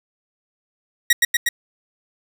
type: tone with echo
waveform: sawtooth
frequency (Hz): 1900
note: A#6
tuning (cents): +33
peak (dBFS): -7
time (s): 1.1-1.13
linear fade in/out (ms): 5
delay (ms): 120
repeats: 3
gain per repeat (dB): -2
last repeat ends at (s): 1.49
effects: none